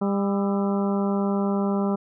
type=harmonic tone with a mistuned harmonic; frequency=199.4 Hz; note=G3; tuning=30 cents sharp; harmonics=1 / 2 / 3 / 4 / 5 / 6 / 7; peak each=-22 / -28 / -32 / -34 / -36 / -38 / -39 dBFS; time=0.01-1.96 s; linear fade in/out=10 ms; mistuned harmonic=7; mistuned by=-91 cents; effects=none